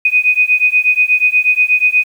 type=beating tone pair; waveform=sine; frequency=2489 / 2497.3 Hz; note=D#7 / D#7; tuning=0 / +6 cents; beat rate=8.3 Hz; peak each=-12 dBFS; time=0.05-2.04 s; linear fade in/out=5 ms; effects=7-bit